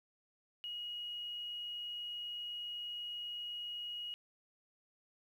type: tone with quantisation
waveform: sine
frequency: 2893 Hz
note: F#7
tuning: 40 cents flat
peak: -40 dBFS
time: 0.64-4.14 s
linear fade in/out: 0 ms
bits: 11
effects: none